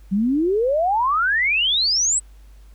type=exponential sweep; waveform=sine; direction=up; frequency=185.3 to 8230 Hz; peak=-16 dBFS; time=0.11-2.2 s; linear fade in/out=20 ms; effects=added 50 Hz sine -42 dBFS peak until 2.74 s + pink hiss -59 dBFS RMS until 2.74 s